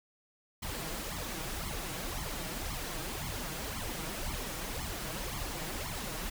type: noise with flanger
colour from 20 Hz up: pink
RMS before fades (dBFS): -38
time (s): 0.62-6.3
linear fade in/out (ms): 10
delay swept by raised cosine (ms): 0.92 to 6.42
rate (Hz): 1.9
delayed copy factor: +0.85
effects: none